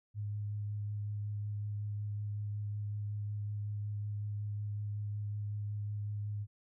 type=tone with vibrato; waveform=sine; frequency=103.83 Hz; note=G#2; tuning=in tune; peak=-35 dBFS; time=0.14-6.47 s; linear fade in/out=50 ms; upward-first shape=sine; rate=5.4 Hz; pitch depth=11 cents each way; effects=none